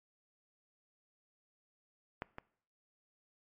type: clicks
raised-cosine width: 0.5 ms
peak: -22 / -28 dBFS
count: 2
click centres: 2.221 / 2.384 s
effects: noise-tail reverb RT60 0.6 s tail -22 dB re dry + MP3 48 kbps